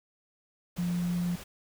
sine tone in noise, 175.4 Hz, F3, 8 cents sharp, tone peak -27 dBFS, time 0.78-1.36 s, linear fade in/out 10 ms, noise pink, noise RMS -45 dBFS, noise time 0.76-1.44 s, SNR +15 dB, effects none

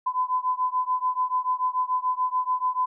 sine beating tone pair, 1008 / 1014.9 Hz, B5 / B5, +35 / +47 cents, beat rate 6.9 Hz, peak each -25 / -26 dBFS, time 0.06-2.86 s, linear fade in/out 10 ms, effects none

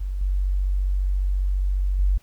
sine tone with level steps, 47.32 Hz, F#1, 40 cents sharp, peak -24 / -19 / -16 dBFS, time 0-2.18 s, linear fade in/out 10 ms, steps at 0.21 / 1.99 s, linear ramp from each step 5 ms, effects pink hiss -58 dBFS RMS until 2.22 s

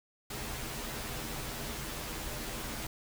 pink noise with comb filter, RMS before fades -39 dBFS, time 0.3-2.87 s, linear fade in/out 5 ms, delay 11 ms, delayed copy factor -0.7, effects none

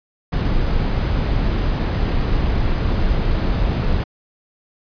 brown noise, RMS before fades -18 dBFS, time 0.32-4.04 s, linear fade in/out 10 ms, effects resampled to 11025 Hz

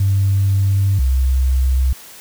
sine tone pair in turn, 98 / 65.14 Hz, G2 / C2, 0 / -7 cents, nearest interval perfect fifth, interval 707 cents, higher first, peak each -11 dBFS, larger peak neither, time 0-0.99 / 0.99-1.93 s, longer first, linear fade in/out 5 ms, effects tanh soft clip ceiling -7 dBFS + white hiss -39 dBFS RMS until 2.2 s

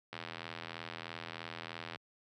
click train, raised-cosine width 0.3 ms, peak -25 dBFS, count 153, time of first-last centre 0.13-1.959 s, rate 83.1 Hz, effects high-pass 80 Hz 12 dB/octave

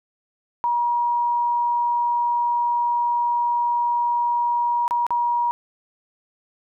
sine tone with dropouts, 955 Hz, A#5, 42 cents sharp, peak -18 dBFS, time 0.64-5.51 s, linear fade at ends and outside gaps 0 ms, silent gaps 4.879-4.909 / 5.066-5.106 s, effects none

